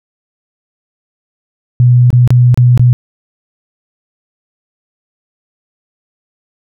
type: tone with dropouts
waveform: sine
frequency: 123.1 Hz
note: B2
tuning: 5 cents flat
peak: -3 dBFS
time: 1.8-2.93 s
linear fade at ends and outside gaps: 0 ms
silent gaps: 2.104-2.129 / 2.276-2.305 / 2.544-2.575 / 2.776-2.795 s
effects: none